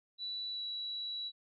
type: tone with pitch glide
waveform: sine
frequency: 3951 to 3919 Hz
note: B7 to B7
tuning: 0 to -14 cents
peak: -37 dBFS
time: 0.18-1.32 s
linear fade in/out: 50 ms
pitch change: -14 cents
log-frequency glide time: 0.51-0.62 s
effects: none